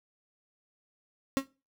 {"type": "tone with exponential decay", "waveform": "35% pulse", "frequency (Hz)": 270.9, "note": "C#4", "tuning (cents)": -40, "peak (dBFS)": -19, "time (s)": [1.37, 1.47], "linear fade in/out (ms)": 0, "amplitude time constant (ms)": 20, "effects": ["noise-tail reverb RT60 0.3 s tail -21 dB re dry"]}